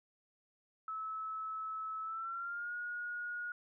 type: tone with pitch glide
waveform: sine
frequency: 1300 to 1442.4 Hz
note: E6 to F#6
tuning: -24 to -45 cents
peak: -38 dBFS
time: 0.88-3.52 s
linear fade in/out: 2 ms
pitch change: +179 cents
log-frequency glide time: 2.02-2.74 s
effects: none